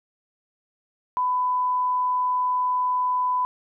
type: tone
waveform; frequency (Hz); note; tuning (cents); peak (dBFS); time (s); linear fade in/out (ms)
sine; 1000; B5; +21; -20; 1.17-3.45; 0
effects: none